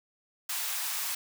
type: high-pass noise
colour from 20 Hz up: white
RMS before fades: -33 dBFS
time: 0.49-1.15 s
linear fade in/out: 5 ms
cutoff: 770 Hz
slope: 24 dB/octave
effects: none